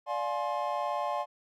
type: chord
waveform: triangle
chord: D half-diminished seventh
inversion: none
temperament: just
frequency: 587.3 / 704.8 / 845.8 / 1057.2 Hz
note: D5 / F5 / Ab5 / C6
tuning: 0 / +16 / +31 / +18 cents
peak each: -33 dBFS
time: 0.06-1.26 s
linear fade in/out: 50 ms
effects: none